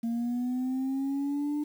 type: linear sweep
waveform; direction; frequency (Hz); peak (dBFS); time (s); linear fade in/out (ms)
sine; up; 229.4 to 298.4; -25; 0.03-1.64; 10
effects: tanh soft clip ceiling -26 dBFS + 9-bit